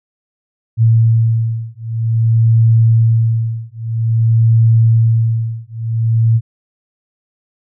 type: beating tone pair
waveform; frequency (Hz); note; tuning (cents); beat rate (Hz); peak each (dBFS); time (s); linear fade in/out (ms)
sine; 113.4 / 113.91; A#2 / A#2; -47 / -40; 0.51; -12; 0.77-6.41; 50
effects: none